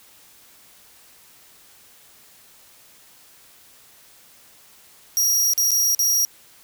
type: tone with dropouts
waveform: sawtooth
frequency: 5690 Hz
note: F8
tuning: 31 cents sharp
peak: -14 dBFS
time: 5.17-6.25 s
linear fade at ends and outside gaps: 0 ms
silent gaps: 5.535-5.578 / 5.708-5.716 / 5.948-5.992 s
effects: white hiss -51 dBFS RMS until 6.63 s